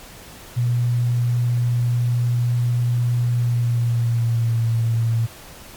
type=tone with pitch glide; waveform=sine; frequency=120.9 to 114.78 Hz; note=B2 to A#2; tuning=-36 to -26 cents; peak=-16 dBFS; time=0.56-5.27 s; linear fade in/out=20 ms; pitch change=-90 cents; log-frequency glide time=3.34-4.67 s; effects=pink hiss -41 dBFS RMS until 5.76 s + MP3 96 kbps